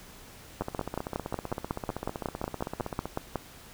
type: two click trains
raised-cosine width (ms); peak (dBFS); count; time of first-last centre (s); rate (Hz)
1; -19 / -15; 39 / 16; 0.62-3.056 / 0.61-3.357; 15.6 / 5.46
effects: pink hiss -50 dBFS RMS until 3.73 s